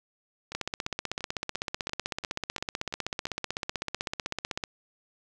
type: two click trains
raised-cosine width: 0.2 ms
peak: -13 / -21 dBFS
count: 66 / 9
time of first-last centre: 0.55-4.638 / 0.52-3.269 s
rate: 15.9 / 2.91 Hz
effects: none